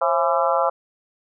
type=harmonic tone with a mistuned harmonic; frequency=168.2 Hz; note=E3; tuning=35 cents sharp; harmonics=3 / 4 / 5 / 6 / 7 / 8; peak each=-22 / -23 / -24 / -25 / -25 / -26 dBFS; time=0.01-0.7 s; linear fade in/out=10 ms; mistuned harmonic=3; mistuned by=+98 cents; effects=none